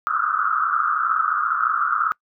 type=band-pass noise; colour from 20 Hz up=pink; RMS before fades=-21 dBFS; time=0.07-2.12 s; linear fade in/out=0 ms; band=1200 to 1400 Hz; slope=96 dB/octave; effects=noise-tail reverb RT60 0.1 s tail -25 dB re dry